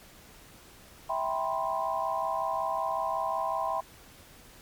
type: chord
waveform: sine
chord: C major seventh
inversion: first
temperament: just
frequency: 654.1 / 784.9 / 981.1 / 1046.5 Hz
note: E5 / G5 / B5 / C6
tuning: -14 / +2 / -12 / 0 cents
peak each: -33 dBFS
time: 1.09-3.81 s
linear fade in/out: 10 ms
effects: pink hiss -53 dBFS RMS until 4.61 s + MP3 96 kbps